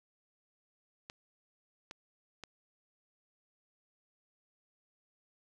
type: clicks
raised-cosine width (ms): 0.2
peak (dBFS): -27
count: 3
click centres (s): 1.099 / 1.911 / 2.437
effects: none